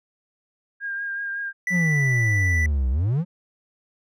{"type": "tone with vibrato", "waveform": "sine", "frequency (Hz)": 1612, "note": "G6", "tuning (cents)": 48, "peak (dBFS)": -26, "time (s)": [0.8, 1.53], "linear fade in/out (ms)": 50, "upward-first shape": "triangle", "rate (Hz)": 5.4, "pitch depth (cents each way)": 26}
{"type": "tone", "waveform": "triangle", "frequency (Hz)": 1975.5, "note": "B6", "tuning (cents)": 0, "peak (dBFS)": -20, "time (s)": [1.67, 2.66], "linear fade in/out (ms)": 2}
{"type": "exponential two-way sweep", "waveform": "triangle", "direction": "down then up", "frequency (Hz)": [186.5, 61.74, 186.5], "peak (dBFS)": -17, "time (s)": [1.7, 3.25], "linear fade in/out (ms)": 50, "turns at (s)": 2.9}
{"effects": []}